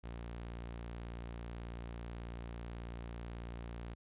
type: tone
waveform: sawtooth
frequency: 58.27 Hz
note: A#1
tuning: in tune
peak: -39 dBFS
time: 0.03-3.95 s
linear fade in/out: 20 ms
effects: resampled to 8000 Hz